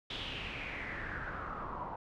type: noise with low-pass filter sweep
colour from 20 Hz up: pink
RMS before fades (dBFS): -41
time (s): 0.1-1.96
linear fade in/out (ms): 5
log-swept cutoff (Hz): 3500 to 930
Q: 5.4
effects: none